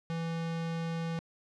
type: tone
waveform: square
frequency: 165.5 Hz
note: E3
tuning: 7 cents sharp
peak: -33 dBFS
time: 0.1-1.19 s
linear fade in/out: 0 ms
effects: low-pass 5000 Hz 12 dB/octave